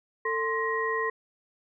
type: tone cluster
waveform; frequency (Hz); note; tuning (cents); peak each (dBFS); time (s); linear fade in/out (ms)
sine; 446.9 / 1050 / 1891; A4 / C6 / A#6; +27 / +6 / +24; -30; 0.25-1.1; 5
effects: none